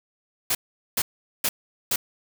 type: noise bursts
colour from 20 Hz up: white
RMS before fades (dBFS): -23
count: 4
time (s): 0.5-1.96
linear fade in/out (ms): 5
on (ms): 50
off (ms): 420
effects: none